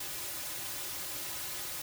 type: noise with comb filter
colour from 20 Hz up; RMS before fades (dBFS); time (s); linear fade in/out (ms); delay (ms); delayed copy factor
white; -39; 0-1.82; 5; 4.4; -0.85
effects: none